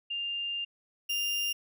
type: tone pair in turn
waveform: sine / 35% pulse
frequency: 2800 / 2800 Hz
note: F7 / F7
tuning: +4 / +4 cents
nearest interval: unison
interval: 0 cents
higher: neither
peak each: -31 / -27 dBFS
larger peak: second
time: 0.1-0.65 / 1.09-1.53 s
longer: first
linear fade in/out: 10 ms
effects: none